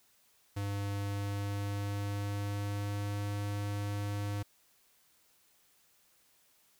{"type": "tone with pitch glide", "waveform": "square", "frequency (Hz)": [100.6, 102.06], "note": ["G2", "G#2"], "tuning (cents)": [45, -30], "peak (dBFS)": -34, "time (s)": [0.56, 4.43], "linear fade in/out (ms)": 10, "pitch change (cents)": 25, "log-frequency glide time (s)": [0.95, 3.28], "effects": ["white hiss -68 dBFS RMS until 6.79 s"]}